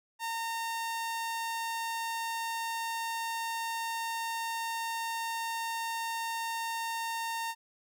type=tone; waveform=sawtooth; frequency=915 Hz; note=A#5; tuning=32 cents flat; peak=-29 dBFS; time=0.19-7.55 s; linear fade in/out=50 ms; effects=none